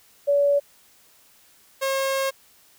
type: tone pair in turn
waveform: sine / sawtooth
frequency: 570 / 539.5 Hz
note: C#5 / C#5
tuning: +48 / -47 cents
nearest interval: minor second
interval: 95 cents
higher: first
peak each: -16 / -18 dBFS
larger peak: first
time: 0.27-0.6 / 1.81-2.31 s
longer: second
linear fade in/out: 20 ms
effects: white hiss -56 dBFS RMS until 2.78 s